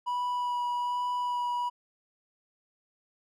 triangle tone with vibrato, 978 Hz, B5, 17 cents flat, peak -26 dBFS, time 0.06-1.7 s, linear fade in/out 20 ms, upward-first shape sine, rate 1.2 Hz, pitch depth 11 cents each way, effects none

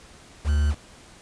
triangle tone with quantisation, 73.42 Hz, D2, in tune, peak -16 dBFS, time 0.44-0.75 s, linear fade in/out 50 ms, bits 6, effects pink hiss -49 dBFS RMS until 1.21 s + resampled to 22050 Hz

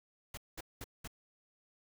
pink noise bursts, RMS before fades -44 dBFS, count 4, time 0.34-1.076 s, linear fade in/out 5 ms, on 34 ms, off 200 ms, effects none

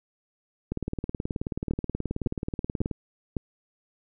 two click trains, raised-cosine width 3 ms, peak -16 / -14 dBFS, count 42 / 4, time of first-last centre 0.72-2.913 / 1.71-3.367 s, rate 18.7 / 1.81 Hz, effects none

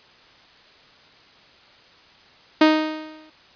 sawtooth tone with exponential decay, 311.1 Hz, D#4, in tune, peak -6 dBFS, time 2.61-3.3 s, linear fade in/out 5 ms, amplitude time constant 150 ms, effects white hiss -51 dBFS RMS until 3.55 s + resampled to 11025 Hz

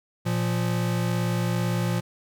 square tone pair together, 116.79 / 174.61 Hz, A#2 / F3, +4 / 0 cents, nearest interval perfect fifth, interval 696 cents, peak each -26 / -27 dBFS, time 0.25-2.01 s, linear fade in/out 20 ms, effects none

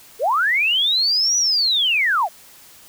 sine linear two-way sweep, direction up then down, 401 to 5920 to 589 Hz, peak -15 dBFS, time 0.19-2.29 s, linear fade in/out 50 ms, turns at 1.37 s, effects white hiss -46 dBFS RMS until 2.88 s

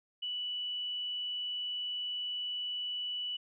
sine tone, 2960 Hz, F#7, in tune, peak -34 dBFS, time 0.22-3.37 s, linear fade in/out 10 ms, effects none

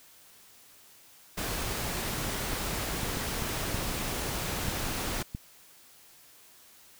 pink noise, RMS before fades -33 dBFS, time 1.37-5.23 s, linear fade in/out 10 ms
clicks, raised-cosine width 5 ms, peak -22 dBFS, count 7, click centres 2.532 / 3.033 / 3.171 / 3.422 / 3.745 / 4.684 / 5.349 s
effects white hiss -56 dBFS RMS until 6.99 s

